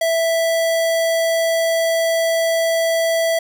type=tone; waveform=square; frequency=659.3 Hz; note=E5; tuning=in tune; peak=-16 dBFS; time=0.01-3.39 s; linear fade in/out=5 ms; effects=none